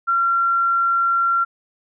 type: tone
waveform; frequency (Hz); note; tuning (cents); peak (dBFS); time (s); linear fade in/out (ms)
sine; 1370; F6; -34; -15; 0.07-1.45; 20
effects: none